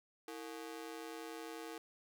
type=ring-modulated tone; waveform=sawtooth; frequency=392 Hz; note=G4; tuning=in tune; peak=-38 dBFS; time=0.28-1.78 s; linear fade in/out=0 ms; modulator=65.7 Hz; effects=none